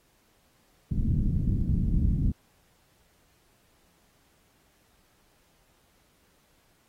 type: low-pass noise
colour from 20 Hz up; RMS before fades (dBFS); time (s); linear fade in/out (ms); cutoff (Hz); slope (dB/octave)
pink; -25; 0.91-2.32; 5; 220; 24
effects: pink hiss -66 dBFS RMS until 6.88 s + AAC 48 kbps